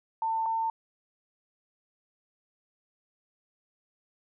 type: tone pair in turn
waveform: sine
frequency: 896 / 901.2 Hz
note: A5 / A5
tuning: +31 / +41 cents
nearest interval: unison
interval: 10 cents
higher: second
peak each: -26 dBFS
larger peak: neither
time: 0.22-0.46 / 0.46-0.7 s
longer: neither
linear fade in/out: 2 ms
effects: none